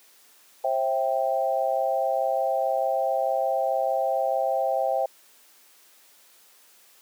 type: chord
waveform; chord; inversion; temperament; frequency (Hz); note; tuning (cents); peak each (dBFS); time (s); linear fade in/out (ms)
sine; C major; none; equal with one note detuned; 532.7 / 659.3 / 784; C5 / E5 / G5; +31 / 0 / 0; -26; 0.64-5.06; 5
effects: white hiss -56 dBFS RMS until 7.01 s + high-pass 300 Hz 12 dB/octave